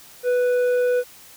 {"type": "tone with tanh clipping", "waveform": "sine", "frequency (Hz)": 493.9, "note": "B4", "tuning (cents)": 0, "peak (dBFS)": -18, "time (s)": [0.23, 1.04], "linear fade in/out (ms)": 50, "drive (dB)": 7, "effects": ["white hiss -46 dBFS RMS until 1.36 s"]}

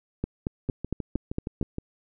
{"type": "two click trains", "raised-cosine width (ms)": 3, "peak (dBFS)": [-14, -18], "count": [7, 8], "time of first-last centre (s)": [[0.24, 1.613], [0.69, 1.784]], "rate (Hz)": [4.37, 6.4], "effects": []}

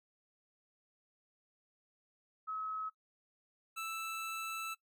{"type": "tone pair in turn", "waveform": ["sine", "25% pulse"], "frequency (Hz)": [1284, 1320.9], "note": ["E6", "E6"], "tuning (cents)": [-46, 3], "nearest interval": "unison", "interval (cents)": 49, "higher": "second", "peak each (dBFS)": [-37, -35], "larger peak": "second", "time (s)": [[2.47, 2.9], [3.76, 4.75]], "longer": "second", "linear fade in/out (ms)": 20, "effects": ["noise-tail reverb RT60 0.1 s tail -19 dB re dry"]}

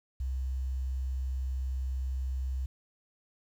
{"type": "tone", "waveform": "sine", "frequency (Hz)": 65.2, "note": "C2", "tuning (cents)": -5, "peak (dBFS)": -29, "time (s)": [0.2, 2.66], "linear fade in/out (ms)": 5, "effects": ["tanh soft clip ceiling -26 dBFS", "10-bit"]}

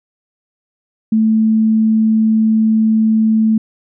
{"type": "tone", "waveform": "sine", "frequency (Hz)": 220, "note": "A3", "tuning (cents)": 0, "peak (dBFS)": -9, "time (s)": [1.12, 3.58], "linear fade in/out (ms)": 5, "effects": []}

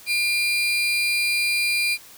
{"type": "tone pair together", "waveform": "35% pulse", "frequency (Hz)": [2400, 4071], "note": ["D7", "C8"], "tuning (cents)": [37, -48], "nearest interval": "major sixth", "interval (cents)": 915, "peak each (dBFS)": [-18, -29], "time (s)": [0.06, 1.98], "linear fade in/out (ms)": 50, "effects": ["white hiss -46 dBFS RMS until 2.17 s"]}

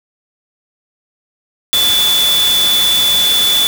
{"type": "tone in noise", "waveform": "sine", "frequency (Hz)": 3469, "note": "A7", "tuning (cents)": -25, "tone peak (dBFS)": -10, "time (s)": [1.73, 3.67], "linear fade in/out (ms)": 0, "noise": "white", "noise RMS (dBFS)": -18, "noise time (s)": [1.73, 3.67], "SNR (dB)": 5, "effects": []}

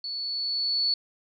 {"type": "tone with level ramp", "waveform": "sine", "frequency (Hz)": 4435, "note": "C#8", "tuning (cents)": 0, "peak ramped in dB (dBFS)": [-31, -21], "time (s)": [0.04, 0.94], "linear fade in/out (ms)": 2, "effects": []}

